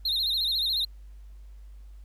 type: tone with vibrato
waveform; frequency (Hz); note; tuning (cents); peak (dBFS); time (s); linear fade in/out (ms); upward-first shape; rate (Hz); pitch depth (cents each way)
triangle; 3931; B7; -9; -23; 0.05-0.85; 5; sine; 14; 140
effects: added 50 Hz sine -43 dBFS peak until 2.04 s + pink hiss -68 dBFS RMS until 2.04 s